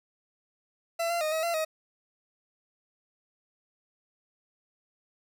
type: tone with pitch steps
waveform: 40% pulse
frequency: 672 / 686 / 619 / 638 / 681 / 631 Hz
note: E5 / F5 / D#5 / D#5 / F5 / D#5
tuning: +33 / -31 / -9 / +43 / -44 / +24 cents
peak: -26 dBFS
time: 0.99-1.65 s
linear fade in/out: 10 ms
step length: 110 ms
effects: none